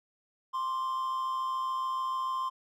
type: tone pair together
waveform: triangle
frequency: 1047.7 / 1174.7 Hz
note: C6 / D6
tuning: +2 / 0 cents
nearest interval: major second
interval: 198 cents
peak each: -28 / -40 dBFS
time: 0.53-2.5 s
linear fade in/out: 20 ms
effects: none